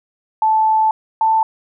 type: tone pair in turn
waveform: sine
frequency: 875 / 885.2 Hz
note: A5 / A5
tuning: -10 / +10 cents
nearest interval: unison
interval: 20 cents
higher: second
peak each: -11 / -11 dBFS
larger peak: neither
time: 0.42-0.91 / 1.21-1.43 s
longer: first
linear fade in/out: 2 ms
effects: none